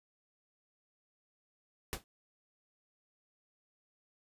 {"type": "noise with exponential decay", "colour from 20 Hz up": "pink", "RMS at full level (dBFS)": -33, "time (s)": [1.93, 2.04], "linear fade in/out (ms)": 0, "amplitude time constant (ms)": 22, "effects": ["resampled to 32000 Hz"]}